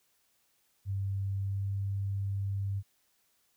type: tone with pitch glide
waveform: sine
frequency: 98 to 98.8 Hz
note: G2 to G2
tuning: 0 to +14 cents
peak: -30 dBFS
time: 0.85-2.83 s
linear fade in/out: 50 ms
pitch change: +14 cents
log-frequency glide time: 1.37-1.69 s
effects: white hiss -72 dBFS RMS until 3.56 s